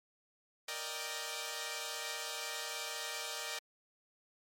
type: chord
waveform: 5% pulse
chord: Eb major seventh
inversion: second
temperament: equal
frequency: 466.2 / 587.3 / 622.3 / 784 Hz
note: Bb4 / D5 / Eb5 / G5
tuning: 0 / 0 / 0 / 0 cents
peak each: -33 dBFS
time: 0.68-3.59 s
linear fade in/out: 5 ms
effects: MP3 64 kbps